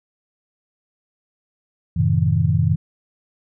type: chord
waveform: sine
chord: F# diminished seventh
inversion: none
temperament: just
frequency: 92.5 / 111 / 133.2 / 159.84 Hz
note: F#2 / A2 / C3 / Eb3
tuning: 0 / +16 / +31 / +47 cents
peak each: -20 / -21 / -21 / -19 dBFS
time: 1.96-2.76 s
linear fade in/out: 10 ms
effects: none